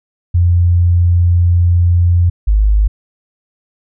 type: tone pair in turn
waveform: sine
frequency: 87.31 / 51.91 Hz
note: F2 / G#1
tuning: 0 / 0 cents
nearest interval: major sixth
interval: 900 cents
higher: first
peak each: -7 dBFS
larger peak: neither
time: 0.34-2.3 / 2.47-2.88 s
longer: first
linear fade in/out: 10 ms
effects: none